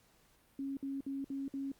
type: tone bursts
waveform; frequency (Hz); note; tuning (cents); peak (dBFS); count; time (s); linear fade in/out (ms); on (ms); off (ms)
sine; 273.9; C#4; -21; -36; 5; 0.59-1.718; 2; 180; 57
effects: pink hiss -68 dBFS RMS until 1.79 s + Opus 48 kbps